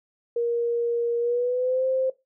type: tone with pitch glide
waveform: sine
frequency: 471.3 to 522.9 Hz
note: A#4 to C5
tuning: +19 to -1 cents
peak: -21 dBFS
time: 0.36-2.1 s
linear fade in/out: 5 ms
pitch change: +180 cents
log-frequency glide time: 1.19-1.86 s
effects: noise-tail reverb RT60 0.2 s tail -17 dB re dry